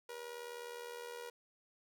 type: tone with amplitude modulation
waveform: sawtooth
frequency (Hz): 479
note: A#4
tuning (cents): +47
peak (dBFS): -38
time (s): 0.09-1.3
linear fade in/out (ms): 5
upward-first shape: sine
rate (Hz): 79.6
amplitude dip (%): 65
effects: none